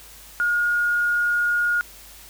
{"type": "tone", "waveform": "sine", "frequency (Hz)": 1431, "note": "F6", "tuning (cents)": 42, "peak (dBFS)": -18, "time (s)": [0.4, 1.81], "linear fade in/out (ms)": 0, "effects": ["added 50 Hz sine -50 dBFS peak until 2.29 s", "white hiss -45 dBFS RMS until 2.29 s"]}